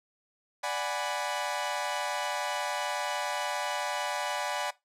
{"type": "chord", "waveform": "sawtooth", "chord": "G# half-diminished seventh", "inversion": "second", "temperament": "equal", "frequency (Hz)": [587.3, 740, 830.6, 987.8], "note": ["D5", "F#5", "G#5", "B5"], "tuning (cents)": [0, 0, 0, 0], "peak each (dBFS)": -32, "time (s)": [0.63, 4.71], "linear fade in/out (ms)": 10, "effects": ["noise-tail reverb RT60 0.2 s tail -19 dB re dry", "low-pass 10000 Hz 12 dB/octave"]}